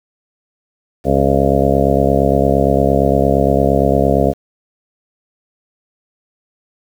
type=harmonic tone; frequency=68.7 Hz; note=C#2; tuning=15 cents flat; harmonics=1 / 2 / 3 / 4 / 6 / 7 / 8 / 9 / 10; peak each=-19 / -19 / -19 / -19 / -19 / -19 / -19 / -19 / -19 dBFS; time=1.04-4.34 s; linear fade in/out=50 ms; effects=7-bit